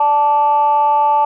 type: tone with amplitude modulation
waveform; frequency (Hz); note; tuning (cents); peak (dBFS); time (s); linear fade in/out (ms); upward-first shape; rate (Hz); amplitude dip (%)
sine; 876; A5; -8; -6; 0-1.25; 5; sine; 290; 70
effects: tanh soft clip ceiling -3 dBFS